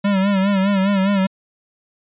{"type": "tone with vibrato", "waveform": "square", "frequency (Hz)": 196, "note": "G3", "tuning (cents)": 0, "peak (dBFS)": -15, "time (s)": [0.04, 1.27], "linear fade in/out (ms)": 10, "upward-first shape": "sine", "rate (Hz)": 4.9, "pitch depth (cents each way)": 68, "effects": ["resampled to 8000 Hz"]}